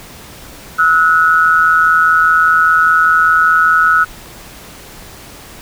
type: tone pair together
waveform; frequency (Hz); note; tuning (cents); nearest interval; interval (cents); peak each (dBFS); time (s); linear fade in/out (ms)
sine; 1300 / 1465; E6 / F#6; -24 / -18; major second; 206; -10; 0.78-4.05; 20
effects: pink hiss -35 dBFS RMS until 5.61 s